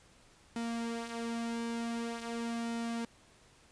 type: tone with flanger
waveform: sawtooth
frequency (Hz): 232.3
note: A#3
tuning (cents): -6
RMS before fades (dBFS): -37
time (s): 0.56-3.05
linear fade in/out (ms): 2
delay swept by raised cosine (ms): 1.8 to 7.1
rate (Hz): 0.46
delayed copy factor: -0.55
effects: pink hiss -62 dBFS RMS until 3.71 s + resampled to 22050 Hz